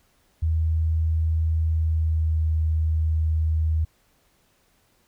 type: tone with pitch glide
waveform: sine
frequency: 80.2 to 79.19 Hz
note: E2 to D#2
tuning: -47 to +31 cents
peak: -19 dBFS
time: 0.42-3.85 s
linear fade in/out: 10 ms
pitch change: -22 cents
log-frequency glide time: 1.67-2.47 s
effects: pink hiss -64 dBFS RMS until 5.07 s